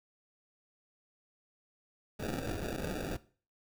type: noise with sample-and-hold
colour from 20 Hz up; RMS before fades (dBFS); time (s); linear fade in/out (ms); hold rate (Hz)
white; -37; 2.19-3.17; 10; 1050
effects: noise-tail reverb RT60 0.4 s tail -18 dB re dry